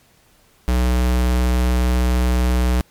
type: tone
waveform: square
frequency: 61.8 Hz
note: B1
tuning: 2 cents sharp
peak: -15 dBFS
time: 0.68-2.81 s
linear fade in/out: 0 ms
effects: pink hiss -55 dBFS RMS until 2.9 s + MP3 96 kbps